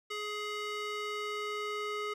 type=tone with band-pass filter sweep; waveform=square; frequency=419.3 Hz; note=G#4; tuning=17 cents sharp; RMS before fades=-37 dBFS; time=0.1-2.14 s; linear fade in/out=10 ms; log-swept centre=2500 to 1600 Hz; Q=0.79; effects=none